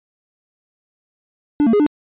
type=tone with pitch steps; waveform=triangle; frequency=293.7 / 227.2 / 414.1 / 297.1 Hz; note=D4 / A#3 / G#4 / D4; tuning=0 / -44 / -5 / +20 cents; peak=-9 dBFS; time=1.6-1.864 s; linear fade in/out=0 ms; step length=66 ms; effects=resampled to 8000 Hz